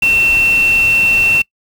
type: tone in noise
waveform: sine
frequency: 2700 Hz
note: E7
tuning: 41 cents sharp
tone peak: -9 dBFS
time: 0.02-1.42 s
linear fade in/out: 5 ms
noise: pink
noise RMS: -26 dBFS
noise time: 0.02-1.42 s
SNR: +14 dB
effects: noise-tail reverb RT60 0.1 s tail -24 dB re dry